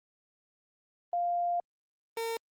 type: tone pair in turn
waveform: sine / 30% pulse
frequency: 698.5 / 456.6 Hz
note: F5 / A#4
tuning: 0 / -36 cents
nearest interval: perfect fifth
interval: 736 cents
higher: first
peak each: -27 / -29 dBFS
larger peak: first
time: 1.13-1.6 / 2.17-2.37 s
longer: first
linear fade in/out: 2 ms
effects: Opus 32 kbps